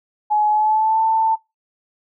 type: tone with pitch glide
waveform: sine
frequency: 845 to 889.1 Hz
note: G#5 to A5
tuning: +30 to +18 cents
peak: -14 dBFS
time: 0.3-1.36 s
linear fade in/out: 20 ms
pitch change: +88 cents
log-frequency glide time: 0.49-1.01 s
effects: noise-tail reverb RT60 0.2 s tail -17 dB re dry